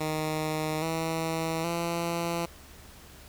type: tone with pitch steps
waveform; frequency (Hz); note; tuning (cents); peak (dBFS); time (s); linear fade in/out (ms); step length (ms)
10% pulse; 155.56 / 162.45 / 169.64; D#3 / E3 / E3; 0 / -25 / +50; -20; 0-2.46; 10; 820
effects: added 70 Hz sine -54 dBFS peak until 3.28 s + pink hiss -51 dBFS RMS until 3.28 s